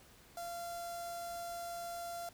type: tone with notch filter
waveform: sawtooth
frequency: 689 Hz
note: F5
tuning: 24 cents flat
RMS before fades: -43 dBFS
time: 0.37-2.29 s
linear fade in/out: 2 ms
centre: 2400 Hz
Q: 0.57
effects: pink hiss -61 dBFS RMS until 2.33 s